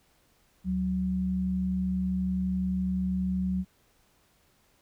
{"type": "tone pair together", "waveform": "sine", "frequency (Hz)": [73.42, 185.47], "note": ["D2", "F#3"], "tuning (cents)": [0, 4], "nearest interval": "octave + major third", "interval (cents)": 1604, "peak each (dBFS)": [-35, -26], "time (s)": [0.64, 3.65], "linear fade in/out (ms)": 50, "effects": ["pink hiss -66 dBFS RMS until 4.81 s"]}